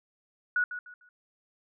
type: tone with echo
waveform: sine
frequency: 1462 Hz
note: F#6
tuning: 21 cents flat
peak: -23 dBFS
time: 0.56-0.64 s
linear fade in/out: 2 ms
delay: 150 ms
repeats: 3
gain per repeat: -11 dB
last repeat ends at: 1.09 s
effects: none